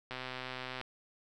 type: click train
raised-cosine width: 0.3 ms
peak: -24 dBFS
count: 91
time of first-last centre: 0.11-0.813 s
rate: 128 Hz
effects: none